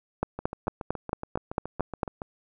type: two click trains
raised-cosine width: 1 ms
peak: -20 / -11 dBFS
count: 14 / 9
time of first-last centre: 0.39-2.218 / 0.23-2.032 s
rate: 7.11 / 4.44 Hz
effects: none